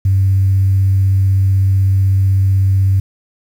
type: tone with vibrato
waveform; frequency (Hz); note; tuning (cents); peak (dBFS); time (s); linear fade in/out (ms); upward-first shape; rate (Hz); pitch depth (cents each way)
sine; 96.4; G2; -28; -8; 0.05-3; 5; triangle; 16; 12
effects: tanh soft clip ceiling -4 dBFS + 7-bit

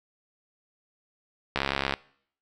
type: click train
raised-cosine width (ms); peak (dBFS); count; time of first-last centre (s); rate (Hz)
0.3; -9; 27; 1.56-1.938; 68.7
effects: noise-tail reverb RT60 0.6 s tail -22 dB re dry

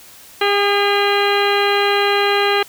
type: harmonic tone with a mistuned harmonic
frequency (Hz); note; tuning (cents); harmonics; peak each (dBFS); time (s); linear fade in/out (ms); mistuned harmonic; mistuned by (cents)
404.1; G#4; -47; 1 / 2 / 3 / 4 / 5 / 6 / 7 / 8 / 10; -17 / -20 / -22 / -23 / -24 / -25 / -25 / -26 / -27; 0.41-2.63; 5; 3; +18
effects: white hiss -42 dBFS RMS until 2.68 s

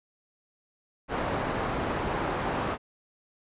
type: low-pass noise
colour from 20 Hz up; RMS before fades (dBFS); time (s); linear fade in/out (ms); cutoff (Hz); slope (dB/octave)
white; -30; 1.08-2.78; 50; 1000; 12
effects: resampled to 8000 Hz

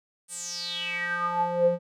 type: tone with band-pass filter sweep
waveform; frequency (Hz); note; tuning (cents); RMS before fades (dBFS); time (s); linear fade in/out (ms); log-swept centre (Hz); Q
square; 174.61; F3; 0; -28; 0.28-1.79; 50; 9300 to 390; 8.2
effects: none

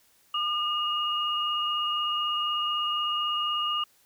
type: tone pair together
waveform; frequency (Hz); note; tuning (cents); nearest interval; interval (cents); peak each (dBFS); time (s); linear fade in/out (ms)
sine; 1210 / 2863; D#6 / F7; -49 / +42; octave + minor third; 1491; -28; 0.34-3.84; 5
effects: white hiss -63 dBFS RMS until 4.05 s

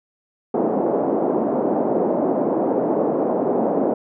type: band-pass noise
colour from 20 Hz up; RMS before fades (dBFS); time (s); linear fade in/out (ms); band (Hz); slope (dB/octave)
pink; -20; 0.54-3.94; 5; 240 to 730; 24
effects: none

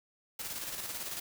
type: noise with tremolo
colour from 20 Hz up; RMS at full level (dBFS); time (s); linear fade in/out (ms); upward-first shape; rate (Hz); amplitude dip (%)
white; -38; 0.39-1.2; 5; square; 18; 40
effects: none

